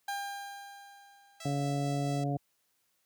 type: tone with exponential decay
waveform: 30% pulse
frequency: 801 Hz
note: G5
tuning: 37 cents sharp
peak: -30 dBFS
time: 0.08-1.88 s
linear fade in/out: 5 ms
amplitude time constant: 390 ms
type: tone with tremolo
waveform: 5% pulse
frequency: 659.3 Hz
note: E5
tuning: in tune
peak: -32 dBFS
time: 1.4-2.24 s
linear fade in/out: 5 ms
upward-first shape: sine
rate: 4.5 Hz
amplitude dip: 25%
type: harmonic tone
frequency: 141.6 Hz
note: C#3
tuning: 37 cents sharp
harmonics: 1 / 2 / 3 / 4 / 5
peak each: -31 / -35 / -42 / -41 / -37 dBFS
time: 1.45-2.37 s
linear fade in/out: 5 ms
effects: white hiss -75 dBFS RMS until 3.05 s + high-pass 60 Hz 12 dB/octave